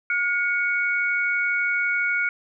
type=tone pair together; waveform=sine; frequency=1433.3 / 2227 Hz; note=F6 / C#7; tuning=+45 / +7 cents; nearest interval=minor sixth; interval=762 cents; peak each=-23 dBFS; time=0.1-2.29 s; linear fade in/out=2 ms; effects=none